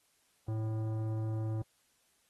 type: tone with tanh clipping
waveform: triangle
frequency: 110 Hz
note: A2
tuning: in tune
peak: -34 dBFS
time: 0.48-1.62 s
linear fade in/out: 5 ms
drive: 18 dB
effects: white hiss -72 dBFS RMS until 2.29 s + AAC 32 kbps